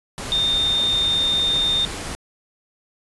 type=tone in noise; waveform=sine; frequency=3634 Hz; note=A#7; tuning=45 cents flat; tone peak=-17 dBFS; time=0.32-1.85 s; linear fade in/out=0 ms; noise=pink; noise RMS=-30 dBFS; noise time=0.18-2.15 s; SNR=+10 dB; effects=resampled to 24000 Hz